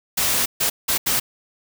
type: noise bursts at uneven times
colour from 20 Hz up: white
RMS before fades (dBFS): -20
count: 4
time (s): 0.17-0.46 / 0.6-0.7 / 0.88-0.98 / 1.06-1.2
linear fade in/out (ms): 10
effects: none